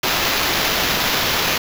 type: noise with sample-and-hold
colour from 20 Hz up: violet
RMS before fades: -19 dBFS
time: 0.03-1.58 s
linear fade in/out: 5 ms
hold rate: 8820 Hz
effects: none